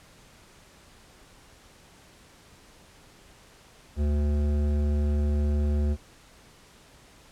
sine tone with hard clipping, 73.42 Hz, D2, in tune, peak -24 dBFS, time 3.96-5.97 s, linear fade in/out 50 ms, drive 13 dB, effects pink hiss -54 dBFS RMS until 7.31 s + low-pass 10000 Hz 12 dB/octave

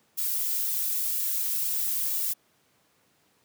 violet noise with flanger, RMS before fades -28 dBFS, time 0.17-2.34 s, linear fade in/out 20 ms, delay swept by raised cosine 1.9 to 3.5 ms, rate 1 Hz, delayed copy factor -0.95, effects pink hiss -66 dBFS RMS until 3.44 s + high-pass 150 Hz 12 dB/octave

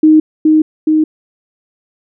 sine tone with echo, 311.1 Hz, D#4, in tune, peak -3 dBFS, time 0.03-0.2 s, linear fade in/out 5 ms, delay 420 ms, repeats 2, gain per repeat -2 dB, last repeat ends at 1.04 s, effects none

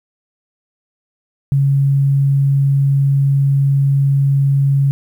sine tone, 138.59 Hz, C#3, in tune, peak -10 dBFS, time 1.52-4.91 s, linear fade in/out 0 ms, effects 8-bit

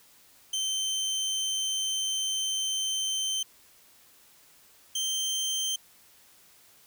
25% pulse tone pair in turn, 3102 / 3133 Hz, G7 / G7, -19 / -2 cents, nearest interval unison, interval 17 cents, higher second, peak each -24 dBFS, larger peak neither, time 0.53-3.43 / 4.95-5.76 s, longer first, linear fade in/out 5 ms, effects white hiss -58 dBFS RMS until 6.86 s

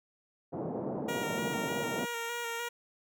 pink band-pass noise, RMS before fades -36 dBFS, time 0.52-2.06 s, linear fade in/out 20 ms, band 160 to 740 Hz, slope 24 dB/octave
10% pulse tone with vibrato, 469.5 Hz, A#4, 12 cents sharp, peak -26 dBFS, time 1.08-2.69 s, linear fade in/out 10 ms, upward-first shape square, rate 3.3 Hz, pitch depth 20 cents each way
effects none

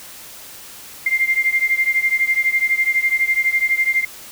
sine beating tone pair, 2098 / 2110 Hz, C7 / C7, +4 / +14 cents, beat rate 12 Hz, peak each -17 / -19 dBFS, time 1.06-4.05 s, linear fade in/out 5 ms, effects white hiss -38 dBFS RMS until 4.31 s

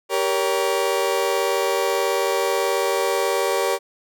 30% pulse chord, G diminished, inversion none, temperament just, 392 / 470.4 / 564.5 Hz, G4 / Bb4 / Db5, 0 / +16 / +31 cents, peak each -21 dBFS, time 0.09-3.79 s, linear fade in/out 50 ms, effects none

